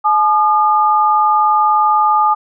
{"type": "tone pair together", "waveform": "sine", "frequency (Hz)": [854.2, 1214], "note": ["G#5", "D#6"], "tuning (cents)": [48, -43], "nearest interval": "tritone", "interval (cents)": 609, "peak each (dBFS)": -12, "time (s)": [0.04, 2.35], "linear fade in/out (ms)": 20, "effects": []}